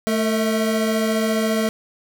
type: tone cluster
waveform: square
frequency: 219.5 / 450.9 / 644 Hz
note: A3 / A4 / E5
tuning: -4 / +42 / -41 cents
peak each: -21 / -25 / -26 dBFS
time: 0.07-1.69 s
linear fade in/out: 0 ms
effects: none